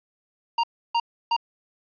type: tone bursts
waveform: square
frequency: 932.3 Hz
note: A#5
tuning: in tune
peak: -20 dBFS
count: 3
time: 0.58-1.365 s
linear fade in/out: 5 ms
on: 55 ms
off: 310 ms
effects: resampled to 11025 Hz